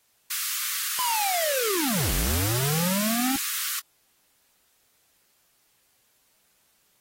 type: high-pass noise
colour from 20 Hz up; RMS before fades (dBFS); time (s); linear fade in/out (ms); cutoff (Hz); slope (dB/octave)
white; -29; 0.3-3.8; 10; 1100; 96
type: linear two-way sweep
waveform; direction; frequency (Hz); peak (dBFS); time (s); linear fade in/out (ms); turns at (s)
square; down then up; 1025 to 40.08 to 272.8; -26; 0.99-3.36; 0; 2.13
effects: white hiss -66 dBFS RMS until 7 s + AAC 48 kbps